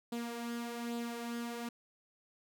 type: tone with flanger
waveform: sawtooth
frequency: 235.8 Hz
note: A#3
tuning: 20 cents sharp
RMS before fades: -40 dBFS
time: 0.12-1.69 s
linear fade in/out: 5 ms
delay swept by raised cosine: 0.24 to 3.64 ms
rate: 1.2 Hz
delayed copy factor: +0.5
effects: none